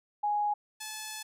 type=tone pair in turn; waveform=sine / 5% pulse; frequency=830.6 / 864.3 Hz; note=G#5 / A5; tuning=0 / -31 cents; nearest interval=minor second; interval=69 cents; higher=second; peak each=-26 dBFS; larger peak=neither; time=0.23-0.54 / 0.8-1.23 s; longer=second; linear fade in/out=10 ms; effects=none